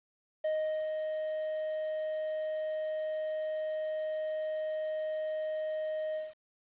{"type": "tone with ADSR envelope", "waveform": "triangle", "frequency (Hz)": 622.3, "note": "D#5", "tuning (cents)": 0, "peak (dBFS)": -26, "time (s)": [0.44, 6.34], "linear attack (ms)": 8, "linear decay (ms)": 420, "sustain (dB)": -4, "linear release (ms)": 180, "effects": ["resampled to 8000 Hz", "10-bit"]}